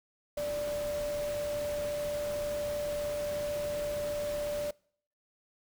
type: tone in noise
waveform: sine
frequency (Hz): 587.3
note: D5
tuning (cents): 0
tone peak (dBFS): -31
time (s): 0.37-4.71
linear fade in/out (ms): 5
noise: pink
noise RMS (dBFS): -43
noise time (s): 0.37-4.71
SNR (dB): +9
effects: noise-tail reverb RT60 0.6 s tail -25 dB re dry